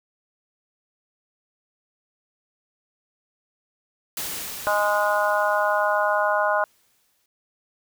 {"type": "noise with exponential decay", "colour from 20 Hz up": "white", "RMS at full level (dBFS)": -29, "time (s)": [4.17, 7.26], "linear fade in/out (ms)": 2, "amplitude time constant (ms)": 670}
{"type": "harmonic tone", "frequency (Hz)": 206.9, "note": "G#3", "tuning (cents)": -6, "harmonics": [3, 4, 5, 6, 7], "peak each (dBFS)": [-23, -26, -25, -29, -25], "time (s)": [4.67, 6.64], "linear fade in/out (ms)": 0}
{"effects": []}